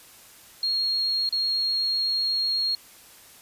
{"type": "tone with dropouts", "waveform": "sine", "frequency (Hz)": 4273, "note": "C8", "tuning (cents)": 36, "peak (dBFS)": -22, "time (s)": [0.63, 2.75], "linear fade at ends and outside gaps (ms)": 2, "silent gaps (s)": [1.291, 1.325], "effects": ["white hiss -50 dBFS RMS until 3.41 s", "resampled to 32000 Hz"]}